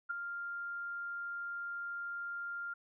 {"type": "tone with ADSR envelope", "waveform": "sine", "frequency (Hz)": 1396.9, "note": "F6", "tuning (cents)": 0, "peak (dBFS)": -31, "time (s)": [0.09, 2.74], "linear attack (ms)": 18, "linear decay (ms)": 8, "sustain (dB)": -7, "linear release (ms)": 10, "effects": []}